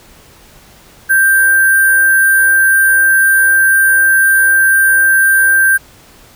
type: tone with sample-and-hold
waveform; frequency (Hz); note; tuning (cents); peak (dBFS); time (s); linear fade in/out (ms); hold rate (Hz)
sine; 1574; G6; +7; -6; 1.09-5.78; 20; 11025
effects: pink hiss -42 dBFS RMS until 6.35 s